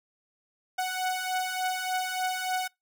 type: beating tone pair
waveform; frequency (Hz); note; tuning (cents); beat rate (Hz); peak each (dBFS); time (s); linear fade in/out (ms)
sawtooth; 739 / 742.4; F#5 / F#5; -2 / +6; 3.4; -29 / -26; 0.78-2.68; 10
effects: noise-tail reverb RT60 0.2 s tail -26 dB re dry